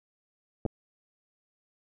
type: clicks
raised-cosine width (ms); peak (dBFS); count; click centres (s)
2; -17; 2; 0.653 / 0.662
effects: none